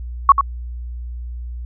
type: tone with echo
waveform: sine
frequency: 1111 Hz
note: C#6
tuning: 4 cents sharp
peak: -3 dBFS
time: 0.29-0.32 s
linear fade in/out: 2 ms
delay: 90 ms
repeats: 1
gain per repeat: -8 dB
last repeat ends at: 0.41 s
effects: added 60 Hz sine -26 dBFS peak until 1.65 s